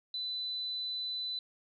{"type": "tone", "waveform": "sine", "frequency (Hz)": 4000, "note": "B7", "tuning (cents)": 21, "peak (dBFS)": -34, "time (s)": [0.14, 1.39], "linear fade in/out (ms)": 2, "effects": []}